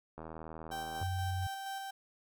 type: click train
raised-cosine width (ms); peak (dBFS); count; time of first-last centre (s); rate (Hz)
1; -31; 69; 0.18-1.028; 80.2
type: tone with tremolo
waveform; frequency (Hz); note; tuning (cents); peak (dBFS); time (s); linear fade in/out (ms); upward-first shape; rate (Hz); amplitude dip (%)
35% pulse; 780; G5; -9; -36; 0.71-1.91; 10; square; 4.2; 25
type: tone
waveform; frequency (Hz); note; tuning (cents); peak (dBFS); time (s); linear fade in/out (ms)
sine; 92.5; F#2; 0; -33; 1.01-1.47; 5
effects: none